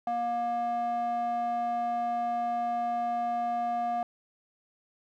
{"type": "tone with band-pass filter", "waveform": "square", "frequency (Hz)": 237, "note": "A#3", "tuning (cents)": 29, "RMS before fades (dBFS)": -30, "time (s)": [0.07, 4.03], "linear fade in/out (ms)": 2, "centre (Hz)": 790, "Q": 8.7, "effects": []}